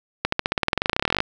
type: accelerating click train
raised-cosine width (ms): 0.3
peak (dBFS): -3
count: 25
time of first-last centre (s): 0.25-1.204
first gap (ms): 74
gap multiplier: 0.94
effects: none